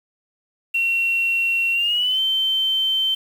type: tone with pitch glide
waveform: triangle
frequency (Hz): 2730 to 3100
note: F7 to G7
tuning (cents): -40 to -20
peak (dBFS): -14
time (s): 0.74-3.15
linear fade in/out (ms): 10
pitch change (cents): +220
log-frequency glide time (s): 1.73-2.2
effects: tanh soft clip ceiling -15 dBFS + 7-bit